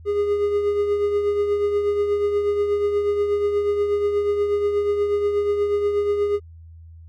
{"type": "tone with tremolo", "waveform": "triangle", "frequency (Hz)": 410, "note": "G#4", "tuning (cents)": -22, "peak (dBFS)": -14, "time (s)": [0.05, 6.4], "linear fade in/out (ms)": 50, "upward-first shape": "triangle", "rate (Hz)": 8.3, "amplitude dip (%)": 50, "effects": ["added 82 Hz sine -40 dBFS peak until 7.08 s"]}